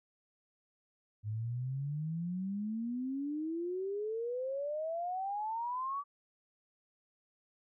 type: exponential sweep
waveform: sine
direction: up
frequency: 103.6 to 1157 Hz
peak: -34 dBFS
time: 1.23-6.04 s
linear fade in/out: 50 ms
effects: none